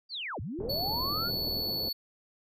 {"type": "linear two-way sweep", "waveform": "sine", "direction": "down then up", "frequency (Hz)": [4781, 71.1, 1474], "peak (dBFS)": -34, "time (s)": [0.09, 1.31], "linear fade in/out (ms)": 50, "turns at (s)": 0.4}
{"type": "click train", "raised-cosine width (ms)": 5, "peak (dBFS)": -31, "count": 43, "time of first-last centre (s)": [0.59, 1.619], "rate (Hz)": 40.8}
{"type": "low-pass noise", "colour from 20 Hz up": "white", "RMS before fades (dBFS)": -40, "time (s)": [0.6, 1.89], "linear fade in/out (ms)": 2, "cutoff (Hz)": 580, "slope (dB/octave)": 24}
{"type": "tone", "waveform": "square", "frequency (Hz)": 4435, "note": "C#8", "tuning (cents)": 0, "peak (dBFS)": -31, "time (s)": [0.69, 1.93], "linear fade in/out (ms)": 10}
{"effects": []}